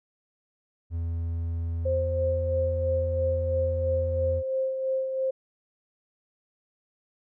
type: tone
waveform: triangle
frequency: 83.7 Hz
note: E2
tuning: 27 cents sharp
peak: -25 dBFS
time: 0.9-4.43 s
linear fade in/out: 50 ms
type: tone with tremolo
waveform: sine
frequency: 527 Hz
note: C5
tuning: 12 cents sharp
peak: -23 dBFS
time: 1.85-5.31 s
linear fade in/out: 10 ms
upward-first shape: sine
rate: 3 Hz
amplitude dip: 45%
effects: none